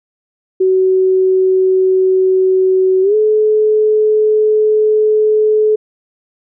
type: tone with pitch glide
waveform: sine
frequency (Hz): 375.7 to 429.1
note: F#4 to A4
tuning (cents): +26 to -43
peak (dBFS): -8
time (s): 0.6-5.76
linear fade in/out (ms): 10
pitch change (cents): +231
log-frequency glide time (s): 3.02-3.15
effects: none